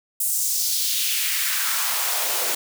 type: noise with high-pass filter sweep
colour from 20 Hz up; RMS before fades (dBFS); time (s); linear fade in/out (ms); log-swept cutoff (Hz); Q
white; -23; 0.2-2.55; 5; 9300 to 400; 1.7
effects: none